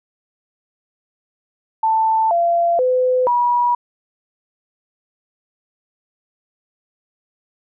sine tone with pitch steps, 886 / 685 / 507 / 967 Hz, A5 / F5 / B4 / B5, +12 / -34 / +45 / -37 cents, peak -13 dBFS, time 1.83-3.75 s, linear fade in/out 5 ms, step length 480 ms, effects none

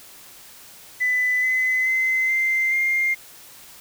sine tone with pitch steps, 1999 / 2027 / 2055 / 2084 / 2113 Hz, B6 / B6 / C7 / C7 / C7, +20 / +45 / -32 / -7 / +16 cents, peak -17 dBFS, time 1-3.15 s, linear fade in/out 20 ms, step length 430 ms, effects tanh soft clip ceiling -13 dBFS + white hiss -45 dBFS RMS until 3.8 s

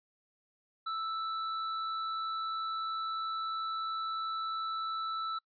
triangle tone with hard clipping, 1318.5 Hz, E6, in tune, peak -35 dBFS, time 0.86-5.39 s, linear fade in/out 10 ms, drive 17 dB, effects noise-tail reverb RT60 0.1 s tail -25 dB re dry + resampled to 11025 Hz

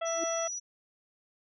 harmonic tone, 663 Hz, E5, 10 cents sharp, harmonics 1 / 2 / 3 / 4 / 5, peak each -31 / -38 / -44 / -48 / -46 dBFS, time 0.01-0.48 s, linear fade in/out 10 ms
sine tone, 5860 Hz, F#8, 18 cents flat, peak -34 dBFS, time 0.05-0.6 s, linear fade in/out 20 ms
sine tone with exponential growth, 332.1 Hz, E4, 13 cents sharp, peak -31 dBFS, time 0.12-0.24 s, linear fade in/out 5 ms, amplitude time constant 26 ms
effects none

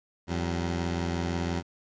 15% pulse tone pair together, 85.87 / 190 Hz, F2 / F#3, -29 / +46 cents, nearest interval octave + major second, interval 1375 cents, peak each -22 / -30 dBFS, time 0.27-1.63 s, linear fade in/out 50 ms, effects resampled to 16000 Hz + 10-bit

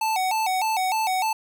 square tone with vibrato, 811 Hz, G#5, 41 cents flat, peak -22 dBFS, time 0.01-1.33 s, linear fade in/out 5 ms, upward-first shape square, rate 3.3 Hz, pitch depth 140 cents each way, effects none

